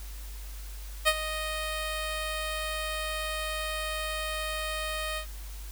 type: tone with ADSR envelope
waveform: 10% pulse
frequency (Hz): 622.3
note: D#5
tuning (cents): 0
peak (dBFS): -10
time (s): 1.05-5.26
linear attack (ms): 28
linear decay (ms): 51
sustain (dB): -13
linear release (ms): 89
effects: added 50 Hz sine -38 dBFS peak until 5.71 s + white hiss -49 dBFS RMS until 5.71 s